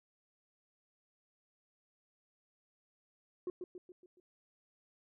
sine tone with echo, 360.7 Hz, F#4, 44 cents flat, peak -33 dBFS, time 3.47-3.5 s, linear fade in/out 2 ms, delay 140 ms, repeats 5, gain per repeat -6 dB, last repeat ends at 4.2 s, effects tanh soft clip ceiling -34 dBFS

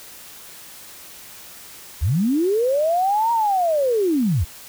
sine linear two-way sweep, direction up then down, 61.7 to 945 to 61.7 Hz, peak -16 dBFS, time 2.01-4.45 s, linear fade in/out 20 ms, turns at 3.32 s, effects white hiss -41 dBFS RMS until 4.68 s

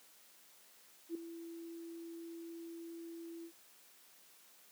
sine tone with ADSR envelope, 334.4 Hz, E4, 25 cents sharp, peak -34 dBFS, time 1.09-3.52 s, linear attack 60 ms, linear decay 3 ms, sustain -11 dB, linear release 77 ms, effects white hiss -63 dBFS RMS until 4.71 s + high-pass 200 Hz 12 dB/octave

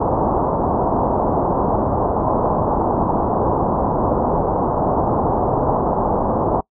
white low-pass noise, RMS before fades -18 dBFS, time 0-6.61 s, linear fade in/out 10 ms, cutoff 1000 Hz, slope 48 dB/octave, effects noise-tail reverb RT60 0.1 s tail -24 dB re dry

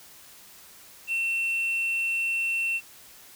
sine tone with tanh clipping, 2700 Hz, E7, 41 cents sharp, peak -25 dBFS, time 1.07-2.81 s, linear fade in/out 50 ms, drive 3 dB, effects white hiss -50 dBFS RMS until 3.35 s

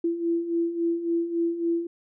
sine beating tone pair, 334.6 / 338.2 Hz, E4 / E4, +26 / +44 cents, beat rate 3.6 Hz, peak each -30 / -24 dBFS, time 0.04-1.87 s, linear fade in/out 5 ms, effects none

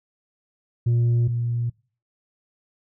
sine tone pair in turn, 118.6 / 118.6 Hz, A#2 / A#2, +30 / +30 cents, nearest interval unison, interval 0 cents, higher neither, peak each -14 / -21 dBFS, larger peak first, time 0.86-1.28 / 1.28-1.7 s, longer neither, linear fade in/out 10 ms, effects noise-tail reverb RT60 0.4 s tail -24 dB re dry + tanh soft clip ceiling -16 dBFS

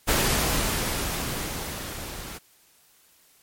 pink noise with level ramp, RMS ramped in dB -21 to -38 dBFS, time 0.07-2.39 s, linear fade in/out 20 ms, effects white hiss -59 dBFS RMS until 3.42 s + MP3 64 kbps

